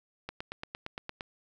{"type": "click train", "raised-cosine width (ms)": 0.3, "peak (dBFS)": -21, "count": 9, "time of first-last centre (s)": [0.29, 1.208], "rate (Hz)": 8.71, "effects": ["10-bit"]}